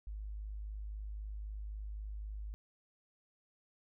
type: tone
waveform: sine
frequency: 51.91 Hz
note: G#1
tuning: in tune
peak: -40 dBFS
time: 0.07-2.54 s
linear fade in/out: 0 ms
effects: none